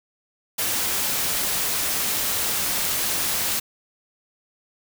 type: noise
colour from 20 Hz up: white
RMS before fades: -24 dBFS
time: 0.58-3.6 s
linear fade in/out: 10 ms
effects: none